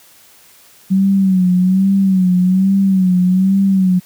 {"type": "tone with vibrato", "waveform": "sine", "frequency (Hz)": 188.1, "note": "F#3", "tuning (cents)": 29, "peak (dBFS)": -9, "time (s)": [0.9, 4], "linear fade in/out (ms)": 20, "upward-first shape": "sine", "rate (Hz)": 1.2, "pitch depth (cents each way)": 71, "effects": ["white hiss -46 dBFS RMS until 4.05 s", "high-pass 60 Hz 12 dB/octave"]}